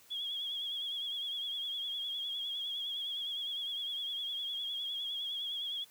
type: tone with vibrato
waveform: sine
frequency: 3318 Hz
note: G#7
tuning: 2 cents flat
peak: -35 dBFS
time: 0.1-5.85 s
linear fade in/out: 20 ms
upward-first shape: triangle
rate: 9.8 Hz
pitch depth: 68 cents each way
effects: white hiss -61 dBFS RMS until 5.9 s